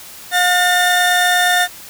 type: tone pair together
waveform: 30% pulse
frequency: 716.3 / 1805 Hz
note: F5 / A6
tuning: +44 / +44 cents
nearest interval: octave + major third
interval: 1600 cents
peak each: -12 dBFS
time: 0.31-1.68 s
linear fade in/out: 50 ms
effects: white hiss -36 dBFS RMS until 1.89 s